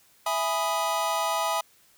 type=chord; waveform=square; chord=E major seventh; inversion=none; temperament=equal; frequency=659.3 / 830.6 / 987.8 / 1244.5 Hz; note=E5 / G#5 / B5 / D#6; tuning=0 / 0 / 0 / 0 cents; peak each=-31 dBFS; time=0.26-1.61 s; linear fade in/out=5 ms; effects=white hiss -60 dBFS RMS until 1.97 s